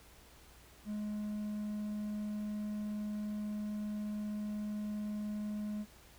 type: tone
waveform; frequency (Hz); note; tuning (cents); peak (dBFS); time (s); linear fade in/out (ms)
triangle; 210; G#3; +19; -34; 0.85-5.86; 50
effects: added 60 Hz sine -62 dBFS peak until 6.18 s + pink hiss -60 dBFS RMS until 6.18 s